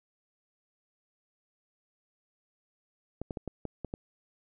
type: clicks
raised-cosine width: 2 ms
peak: -22 dBFS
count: 7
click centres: 3.216 / 3.308 / 3.372 / 3.477 / 3.653 / 3.847 / 3.939 s
effects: none